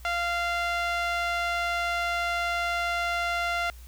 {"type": "tone with band-pass filter", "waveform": "sawtooth", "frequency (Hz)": 693, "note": "F5", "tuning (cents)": -14, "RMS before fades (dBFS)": -28, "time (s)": [0.05, 3.7], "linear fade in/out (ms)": 0, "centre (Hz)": 1800, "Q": 0.95, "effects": ["added 60 Hz sine -43 dBFS peak until 3.87 s", "white hiss -55 dBFS RMS until 3.87 s"]}